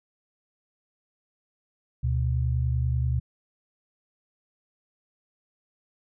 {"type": "tone pair together", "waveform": "sine", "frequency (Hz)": [73.21, 123.47], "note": ["D2", "B2"], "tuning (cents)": [-5, 0], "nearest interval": "major sixth", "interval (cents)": 905, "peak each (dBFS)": -25, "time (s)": [2.03, 3.2], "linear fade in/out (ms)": 10, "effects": []}